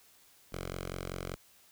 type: tone with notch filter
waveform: 5% pulse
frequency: 45.17 Hz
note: F#1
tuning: 41 cents flat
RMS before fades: -40 dBFS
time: 0.52-1.36 s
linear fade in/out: 10 ms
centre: 250 Hz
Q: 1.5
effects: white hiss -62 dBFS RMS until 1.71 s